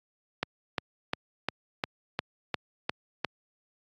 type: click train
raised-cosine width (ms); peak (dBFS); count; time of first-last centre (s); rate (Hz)
0.3; -11; 9; 0.43-3.247; 2.84
effects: high-pass 100 Hz 12 dB/octave + AAC 48 kbps